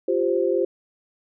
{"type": "chord", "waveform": "sine", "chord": "F suspended second", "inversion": "none", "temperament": "equal", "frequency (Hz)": [349.2, 392, 523.3], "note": ["F4", "G4", "C5"], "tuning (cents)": [0, 0, 0], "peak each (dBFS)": -23, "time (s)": [0.08, 0.65], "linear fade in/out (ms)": 5, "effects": []}